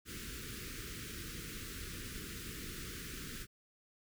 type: band-stop noise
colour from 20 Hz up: pink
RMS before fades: -45 dBFS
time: 0.05-3.47 s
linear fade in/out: 50 ms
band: 450 to 1300 Hz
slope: 48 dB/octave
effects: none